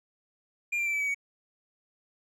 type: tone with pitch steps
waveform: triangle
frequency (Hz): 2400 / 2368 / 2337 / 2306 / 2276 / 2246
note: D7 / D7 / D7 / D7 / C#7 / C#7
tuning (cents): +37 / +14 / -9 / -32 / +45 / +22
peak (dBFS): -25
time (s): 0.72-1.146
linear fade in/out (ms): 10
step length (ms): 71
effects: none